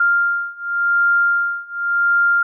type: beating tone pair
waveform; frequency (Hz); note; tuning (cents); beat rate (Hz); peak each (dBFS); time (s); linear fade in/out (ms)
sine; 1396.9 / 1397.8; F6 / F6; 0 / +1; 0.9; -18 / -17; 0-2.43; 5
effects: none